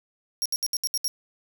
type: tone bursts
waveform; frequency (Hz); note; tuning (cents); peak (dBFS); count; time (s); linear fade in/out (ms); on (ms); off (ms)
sawtooth; 5588; F8; 0; -21; 7; 0.42-1.08; 0; 36; 68
effects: none